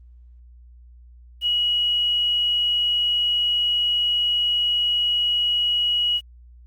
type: tone with quantisation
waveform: sine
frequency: 2910 Hz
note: F#7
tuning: 29 cents flat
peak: -18 dBFS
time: 1.41-6.21 s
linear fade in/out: 50 ms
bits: 8
effects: added 60 Hz sine -44 dBFS peak until 6.66 s + Opus 32 kbps